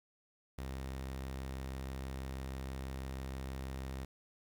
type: tone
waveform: sawtooth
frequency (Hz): 66.2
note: C2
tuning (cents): +21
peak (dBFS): -36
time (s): 0.58-4.05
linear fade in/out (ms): 5
effects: 11-bit